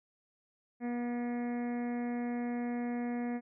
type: harmonic tone with a mistuned harmonic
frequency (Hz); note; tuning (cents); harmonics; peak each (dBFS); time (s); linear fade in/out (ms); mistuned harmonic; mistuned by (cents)
240.7; B3; -44; 1 / 2 / 3 / 4 / 5 / 6 / 7 / 8 / 9 / 10; -33 / -43 / -44 / -55 / -58 / -60 / -53 / -55 / -53 / -64; 0.8-3.41; 50; 7; +19
effects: none